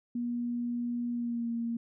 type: tone with pitch glide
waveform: sine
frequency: 240 to 232.8 Hz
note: B3 to A#3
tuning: -49 to -2 cents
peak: -30 dBFS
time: 0.15-1.77 s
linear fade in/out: 5 ms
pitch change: -53 cents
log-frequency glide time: 1.11-1.5 s
effects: none